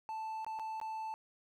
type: tone with dropouts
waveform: triangle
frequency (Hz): 880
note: A5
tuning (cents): 0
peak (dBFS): -36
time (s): 0.09-1.14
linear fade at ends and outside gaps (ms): 0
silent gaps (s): 0.446-0.465 / 0.59-0.596 / 0.8-0.814
effects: none